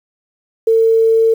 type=tone; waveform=sine; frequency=450.2 Hz; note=A4; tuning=40 cents sharp; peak=-8 dBFS; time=0.67-1.34 s; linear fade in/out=5 ms; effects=7-bit